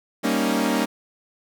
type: chord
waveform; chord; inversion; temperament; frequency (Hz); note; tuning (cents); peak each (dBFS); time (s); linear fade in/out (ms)
sawtooth; Eb dominant seventh; first; equal; 196 / 233.1 / 277.2 / 311.1; G3 / Bb3 / Db4 / Eb4; 0 / 0 / 0 / 0; -23 / -20 / -21 / -23; 0.23-0.86; 20
effects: none